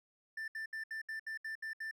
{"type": "tone bursts", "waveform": "triangle", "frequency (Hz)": 1776, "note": "A6", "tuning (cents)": 16, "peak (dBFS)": -37, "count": 9, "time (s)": [0.37, 1.912], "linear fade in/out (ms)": 5, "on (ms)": 110, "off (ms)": 69, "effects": []}